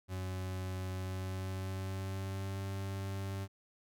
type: tone with pitch glide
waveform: 40% pulse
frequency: 93.2 to 97.33 Hz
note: F#2 to G2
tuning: +13 to -12 cents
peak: -36 dBFS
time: 0.08-3.48 s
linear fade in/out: 50 ms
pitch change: +75 cents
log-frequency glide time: 0.93-2.62 s
effects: none